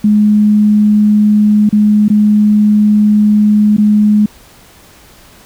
sine tone with dropouts, 210 Hz, G#3, 19 cents sharp, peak -5 dBFS, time 0.04-4.26 s, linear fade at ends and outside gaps 5 ms, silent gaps 1.692-1.726 / 2.083-2.1 / 3.767-3.781 s, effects pink hiss -41 dBFS RMS until 5.45 s

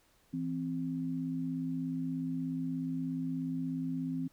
sine tone pair together, 164.81 / 261.6 Hz, E3 / C4, 0 / 0 cents, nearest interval minor sixth, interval 800 cents, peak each -37 / -34 dBFS, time 0.33-4.28 s, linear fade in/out 10 ms, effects pink hiss -68 dBFS RMS until 4.32 s

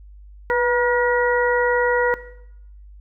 harmonic tone with a mistuned harmonic, 478.8 Hz, A#4, 46 cents sharp, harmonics 1 / 2 / 3 / 4, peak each -19 / -22 / -24 / -25 dBFS, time 0.5-2.14 s, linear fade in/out 0 ms, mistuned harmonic 1, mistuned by +42 cents, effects noise-tail reverb RT60 0.8 s tail -17 dB re dry + added 50 Hz sine -40 dBFS peak until 3 s

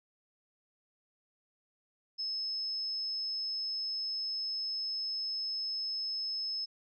sine tone, 5200 Hz, E8, 24 cents flat, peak -33 dBFS, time 2.18-6.66 s, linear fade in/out 20 ms, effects none

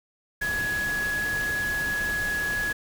sine tone in noise, 1680 Hz, G#6, 19 cents sharp, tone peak -25 dBFS, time 0.41-2.73 s, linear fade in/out 10 ms, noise pink, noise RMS -35 dBFS, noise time 0.41-2.73 s, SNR +7 dB, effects none

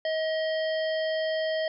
harmonic tone, 634 Hz, D#5, 32 cents sharp, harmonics 1 / 3 / 5 / 7 / 8, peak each -26 / -35 / -38 / -44 / -44 dBFS, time 0.05-1.68 s, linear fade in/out 2 ms, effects none

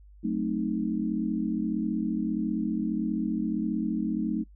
sine chord, F# diminished seventh, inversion none, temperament equal, 185 / 220 / 261.6 / 311.1 Hz, F#3 / A3 / C4 / Eb4, 0 / 0 / 0 / 0 cents, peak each -33 / -29 / -34 / -31 dBFS, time 0.23-4.44 s, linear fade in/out 20 ms, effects noise-tail reverb RT60 0.1 s tail -24 dB re dry + added 50 Hz sine -49 dBFS peak until 4.55 s

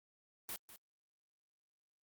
white noise with echo, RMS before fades -43 dBFS, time 0.49-0.56 s, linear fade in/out 0 ms, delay 200 ms, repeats 1, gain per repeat -12 dB, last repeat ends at 0.76 s, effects Opus 32 kbps

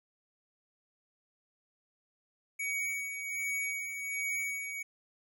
square tone with tremolo, 2251 Hz, C#7, 26 cents sharp, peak -32 dBFS, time 2.59-4.83 s, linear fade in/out 10 ms, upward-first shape sine, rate 1.3 Hz, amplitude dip 50%, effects none

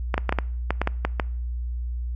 clicks, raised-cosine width 0.5 ms, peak -7 dBFS, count 10, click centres 0.142 / 0.179 / 0.293 / 0.325 / 0.387 / 0.706 / 0.816 / 0.874 / 1.05 / 1.198 s, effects noise-tail reverb RT60 0.6 s tail -24 dB re dry + added 60 Hz sine -26 dBFS peak until 2.15 s

